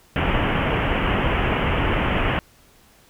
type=low-pass noise; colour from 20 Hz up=pink; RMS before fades=-21 dBFS; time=0.16-2.39 s; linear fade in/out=0 ms; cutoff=3100 Hz; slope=96 dB/octave; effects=pink hiss -54 dBFS RMS until 3.09 s